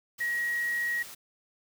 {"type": "tone in noise", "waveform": "sine", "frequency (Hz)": 1900, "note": "A#6", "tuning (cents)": 33, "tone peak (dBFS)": -27, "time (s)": [0.2, 1.03], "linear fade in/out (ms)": 10, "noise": "white", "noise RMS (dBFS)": -45, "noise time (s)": [0.18, 1.15], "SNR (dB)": 15, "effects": []}